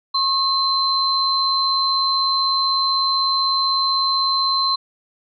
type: tone pair together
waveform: sine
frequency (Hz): 1080 / 4092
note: C#6 / C8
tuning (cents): -45 / -39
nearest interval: octave + major seventh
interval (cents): 2306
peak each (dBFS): -20 / -18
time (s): 0.14-4.76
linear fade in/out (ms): 10
effects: none